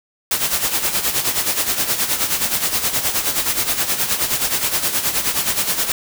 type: noise with tremolo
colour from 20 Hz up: white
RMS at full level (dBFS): -17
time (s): 0.31-5.92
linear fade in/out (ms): 2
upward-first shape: sine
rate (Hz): 9.5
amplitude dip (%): 65
effects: none